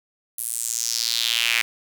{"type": "tone with high-pass filter sweep", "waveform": "sawtooth", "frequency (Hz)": 116.54, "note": "A#2", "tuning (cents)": 0, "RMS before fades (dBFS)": -24, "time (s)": [0.38, 1.62], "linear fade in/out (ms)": 5, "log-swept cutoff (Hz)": [11000, 2200], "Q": 3.3, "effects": []}